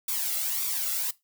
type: noise with flanger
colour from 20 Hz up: blue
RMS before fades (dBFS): -29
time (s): 0.08-1.11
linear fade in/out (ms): 5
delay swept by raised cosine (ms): 0.85 to 1.48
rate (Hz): 1.8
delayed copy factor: +0.65
effects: noise-tail reverb RT60 0.2 s tail -19 dB re dry

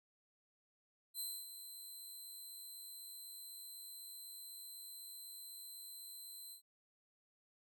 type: tone with ADSR envelope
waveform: 5% pulse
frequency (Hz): 4074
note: C8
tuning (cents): -47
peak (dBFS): -33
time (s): 1.14-6.62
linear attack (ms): 57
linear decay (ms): 260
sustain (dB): -10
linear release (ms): 100
effects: none

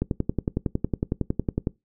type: click train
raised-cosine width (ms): 3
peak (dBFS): -10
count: 19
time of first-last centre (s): 0.02-1.671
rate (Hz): 10.9
effects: noise-tail reverb RT60 0.2 s tail -22 dB re dry

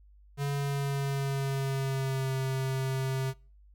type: tone with pitch glide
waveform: square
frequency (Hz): 141.4 to 132.7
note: C#3 to C3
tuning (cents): +35 to +25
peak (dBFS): -29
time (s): 0.37-3.34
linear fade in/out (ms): 50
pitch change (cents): -110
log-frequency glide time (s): 0.53-2.34
effects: noise-tail reverb RT60 0.4 s tail -25 dB re dry + added 50 Hz sine -54 dBFS peak until 3.74 s

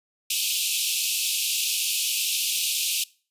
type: high-pass noise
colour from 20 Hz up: pink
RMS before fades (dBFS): -25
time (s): 0.3-3.04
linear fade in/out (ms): 5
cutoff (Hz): 2500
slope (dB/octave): 96
effects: noise-tail reverb RT60 0.4 s tail -23 dB re dry + resampled to 32000 Hz

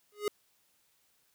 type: tone with exponential growth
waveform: square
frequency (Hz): 415.3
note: G#4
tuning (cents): 0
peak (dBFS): -26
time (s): 0.12-0.28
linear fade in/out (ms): 2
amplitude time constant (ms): 33
effects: white hiss -71 dBFS RMS until 1.34 s

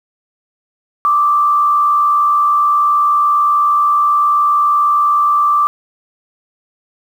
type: tone with frequency modulation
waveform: sine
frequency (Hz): 1174.7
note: D6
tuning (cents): 0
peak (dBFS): -9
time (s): 1.05-5.67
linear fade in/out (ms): 0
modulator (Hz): 79.3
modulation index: 0.47
effects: 7-bit

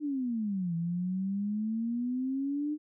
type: exponential two-way sweep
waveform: sine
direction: down then up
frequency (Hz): 305.2 to 165.6 to 305.2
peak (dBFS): -29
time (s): 0-2.78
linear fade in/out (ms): 50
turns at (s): 0.75
effects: none

